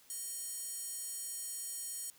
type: tone with high-pass filter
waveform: square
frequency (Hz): 622.3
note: D#5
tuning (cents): 0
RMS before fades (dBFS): -42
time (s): 0.1-2.1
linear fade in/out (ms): 0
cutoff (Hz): 8300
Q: 2.6
effects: white hiss -63 dBFS RMS until 2.18 s